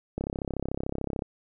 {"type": "click train", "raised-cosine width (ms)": 2, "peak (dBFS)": -17, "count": 36, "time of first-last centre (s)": [0.18, 1.222], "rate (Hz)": 33.6, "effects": []}